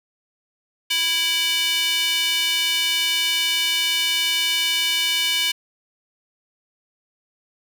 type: tone with high-pass filter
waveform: square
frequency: 329.6 Hz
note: E4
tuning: in tune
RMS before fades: -21 dBFS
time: 0.9-5.52 s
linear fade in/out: 10 ms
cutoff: 2800 Hz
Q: 3.1
effects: none